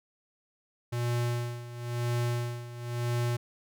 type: tone with tremolo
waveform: square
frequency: 120 Hz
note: B2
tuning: 49 cents flat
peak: -27 dBFS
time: 0.92-3.37 s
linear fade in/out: 10 ms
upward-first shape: sine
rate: 0.98 Hz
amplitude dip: 80%
effects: none